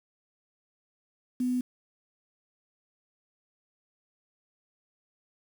sine tone with quantisation, 250 Hz, B3, 21 cents sharp, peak -25 dBFS, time 1.4-1.61 s, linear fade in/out 5 ms, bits 8, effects none

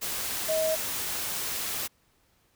sine tone in noise, 634 Hz, D#5, 32 cents sharp, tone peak -24 dBFS, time 0.48-0.76 s, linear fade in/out 20 ms, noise white, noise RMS -32 dBFS, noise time 0.01-1.88 s, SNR +5 dB, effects pink hiss -67 dBFS RMS until 2.55 s

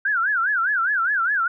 sine tone with vibrato, 1514 Hz, F#6, 39 cents sharp, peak -18 dBFS, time 0.05-1.48 s, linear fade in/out 5 ms, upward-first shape sine, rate 4.9 Hz, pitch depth 220 cents each way, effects none

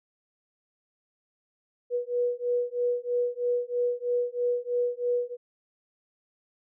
sine beating tone pair, 485.4 / 488.5 Hz, B4 / B4, -30 / -19 cents, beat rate 3.1 Hz, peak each -28 dBFS, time 1.9-5.37 s, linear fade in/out 50 ms, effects none

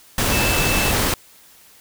sine tone in noise, 2637 Hz, E7, in tune, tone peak -23 dBFS, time 0.32-0.91 s, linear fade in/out 2 ms, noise pink, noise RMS -19 dBFS, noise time 0.18-1.14 s, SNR -7 dB, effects white hiss -49 dBFS RMS until 1.8 s

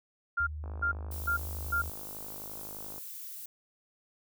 sine tone bursts, 1397 Hz, F6, in tune, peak -26 dBFS, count 4, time 0.37-1.82 s, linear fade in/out 10 ms, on 100 ms, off 350 ms
sine tone, 76 Hz, D#2, 40 cents flat, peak -36 dBFS, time 0.4-1.9 s, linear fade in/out 5 ms
click train, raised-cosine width 1 ms, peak -33 dBFS, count 122, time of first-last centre 0.64-2.98 s, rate 51.7 Hz
violet noise, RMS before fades -43 dBFS, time 1.11-3.46 s, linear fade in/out 5 ms
effects none

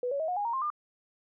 sine tone with pitch steps, 493.8 / 560.7 / 636.7 / 723 / 820.9 / 932.2 / 1058.5 / 1201.9 Hz, B4 / C#5 / D#5 / F#5 / G#5 / A#5 / C6 / D6, 0 / +20 / +40 / -40 / -20 / 0 / +20 / +40 cents, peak -28 dBFS, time 0.03-0.702 s, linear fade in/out 2 ms, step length 84 ms, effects none

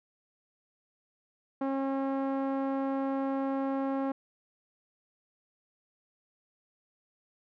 sawtooth tone with low-pass filter, 271 Hz, C#4, 39 cents flat, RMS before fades -31 dBFS, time 1.61-4.12 s, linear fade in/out 5 ms, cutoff 1000 Hz, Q 1.1, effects none

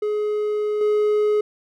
triangle tone with level steps, 421.2 Hz, G#4, 24 cents sharp, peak -18 / -14 dBFS, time 0.02-1.41 s, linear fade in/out 5 ms, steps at 0.81 s, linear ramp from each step 2 ms, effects none

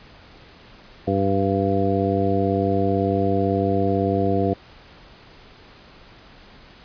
harmonic tone, 98 Hz, G2, in tune, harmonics 1 / 2 / 3 / 4 / 5 / 7, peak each -25 / -25 / -25 / -25 / -25 / -25 dBFS, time 1.07-4.54 s, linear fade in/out 10 ms, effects pink hiss -47 dBFS RMS until 6.84 s + resampled to 11025 Hz

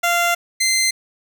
15% pulse tone pair in turn, 692 / 2074 Hz, F5 / C7, -16 / -16 cents, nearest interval octave + perfect fifth, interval 1900 cents, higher second, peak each -9 / -9 dBFS, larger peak neither, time 0.03-0.35 / 0.6-0.91 s, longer first, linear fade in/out 10 ms, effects none

